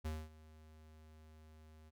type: tone with ADSR envelope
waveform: square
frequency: 78.1 Hz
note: D#2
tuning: 7 cents sharp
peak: -38 dBFS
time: 0.04-1.91 s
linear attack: 18 ms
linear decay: 230 ms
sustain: -20 dB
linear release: 30 ms
effects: none